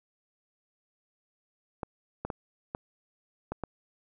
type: clicks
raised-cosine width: 1 ms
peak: -19 dBFS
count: 6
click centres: 1.832 / 2.25 / 2.302 / 2.749 / 3.52 / 3.637 s
effects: none